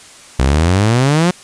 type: exponential sweep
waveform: sawtooth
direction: up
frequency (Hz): 61.74 to 184.1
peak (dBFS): -6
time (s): 0.39-1.31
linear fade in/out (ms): 5
effects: white hiss -39 dBFS RMS until 1.43 s + resampled to 22050 Hz